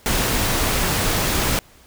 pink noise, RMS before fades -20 dBFS, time 0.06-1.59 s, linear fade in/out 0 ms, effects pink hiss -50 dBFS RMS until 1.86 s

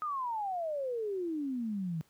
sine exponential sweep, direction down, 1264 to 155.56 Hz, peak -32 dBFS, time 0.02-2.01 s, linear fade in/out 0 ms, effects pink hiss -68 dBFS RMS until 2.09 s + high-pass 80 Hz 12 dB/octave

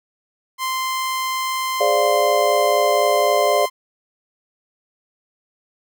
sawtooth tone, 1042 Hz, C6, 7 cents flat, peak -17 dBFS, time 0.58-3.7 s, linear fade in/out 50 ms
sine chord, D half-diminished seventh, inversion second, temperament equal, 415.3 / 523.3 / 587.3 / 698.5 Hz, Ab4 / C5 / D5 / F5, 0 / 0 / 0 / 0 cents, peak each -22 / -23 / -18 / -20 dBFS, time 1.8-3.66 s, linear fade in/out 10 ms
effects none

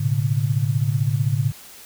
sine tone cluster, 109.7 / 125.4 / 141.1 Hz, A2 / B2 / C#3, -5 / +27 / +31 cents, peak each -21 / -26 / -21 dBFS, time 0-1.52 s, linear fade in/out 10 ms, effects white hiss -43 dBFS RMS until 1.85 s

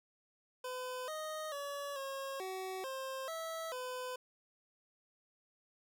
25% pulse tone with pitch steps, 506 / 622 / 568 / 543 / 376.7 / 530 / 652 / 505 Hz, B4 / D#5 / C#5 / C#5 / F#4 / C5 / E5 / B4, +42 / -1 / +42 / -36 / +31 / +22 / -19 / +39 cents, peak -36 dBFS, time 0.64-4.16 s, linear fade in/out 5 ms, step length 440 ms, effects none

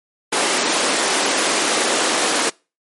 pink high-pass noise, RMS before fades -18 dBFS, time 0.32-2.5 s, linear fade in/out 10 ms, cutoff 280 Hz, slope 24 dB/octave, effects noise-tail reverb RT60 0.3 s tail -25 dB re dry + MP3 48 kbps

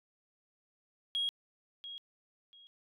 sine tone with echo, 3287 Hz, G#7, 19 cents flat, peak -29 dBFS, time 1.15-1.29 s, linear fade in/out 0 ms, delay 690 ms, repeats 2, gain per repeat -13 dB, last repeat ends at 2.67 s, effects tanh soft clip ceiling -27 dBFS

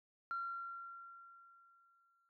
sine tone with exponential decay, 1373 Hz, F6, 30 cents flat, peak -36 dBFS, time 0.31-2.29 s, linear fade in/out 0 ms, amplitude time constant 430 ms, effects tanh soft clip ceiling -33 dBFS

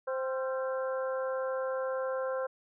harmonic tone with a mistuned harmonic, 261.6 Hz, C4, in tune, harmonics 2 / 3 / 4 / 5 / 6, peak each -31 / -45 / -41 / -42 / -45 dBFS, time 0.07-2.47 s, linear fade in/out 10 ms, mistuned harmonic 5, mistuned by +64 cents, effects none

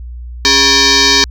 sine tone with frequency modulation, 277.2 Hz, C#4, in tune, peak -5 dBFS, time 0.45-1.24 s, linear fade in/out 0 ms, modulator 685 Hz, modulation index 7.9, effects tanh soft clip ceiling -2 dBFS + added 60 Hz sine -24 dBFS peak until 1.3 s

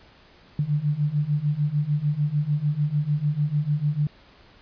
sine beating tone pair, 144.5 / 151.2 Hz, D3 / D#3, -28 / -49 cents, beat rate 6.7 Hz, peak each -25 / -23 dBFS, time 0.59-4.07 s, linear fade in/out 2 ms, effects pink hiss -53 dBFS RMS until 4.61 s + resampled to 11025 Hz

